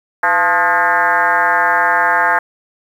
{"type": "tone with frequency modulation", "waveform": "sine", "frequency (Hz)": 1244.5, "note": "D#6", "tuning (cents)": 0, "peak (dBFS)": -10, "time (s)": [0.23, 2.39], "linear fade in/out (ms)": 5, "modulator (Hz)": 185, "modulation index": 3.1, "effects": ["7-bit"]}